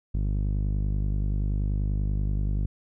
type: tone with low-pass filter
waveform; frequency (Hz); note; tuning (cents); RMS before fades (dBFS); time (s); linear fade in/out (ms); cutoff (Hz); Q
sawtooth; 50.4; G1; +49; -26; 0.14-2.66; 5; 190; 0.82
effects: none